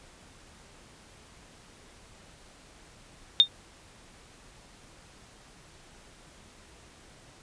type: tone with exponential decay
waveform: sine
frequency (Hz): 3646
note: A#7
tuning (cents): -39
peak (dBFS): -9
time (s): 3.4-3.48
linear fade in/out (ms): 0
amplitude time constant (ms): 17
effects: pink hiss -54 dBFS RMS until 7.42 s + resampled to 22050 Hz